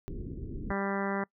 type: low-pass noise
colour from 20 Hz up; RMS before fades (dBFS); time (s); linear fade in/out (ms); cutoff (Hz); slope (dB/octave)
pink; -38; 0.08-0.72; 0; 400; 48
type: harmonic tone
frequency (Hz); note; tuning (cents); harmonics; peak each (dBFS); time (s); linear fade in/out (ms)
197.4; G3; +12; 1 / 2 / 3 / 4 / 5 / 6 / 7 / 8 / 9 / 10; -33 / -36 / -38 / -39 / -40 / -41 / -41 / -42 / -43 / -43; 0.7-1.24; 5
effects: noise-tail reverb RT60 0.1 s tail -24 dB re dry